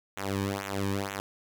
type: tone with flanger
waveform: sawtooth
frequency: 98.6 Hz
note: G2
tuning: 11 cents sharp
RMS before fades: -32 dBFS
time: 0.17-1.2 s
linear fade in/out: 0 ms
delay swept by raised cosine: 0.2 to 1.5 ms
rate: 2.1 Hz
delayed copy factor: -1
effects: none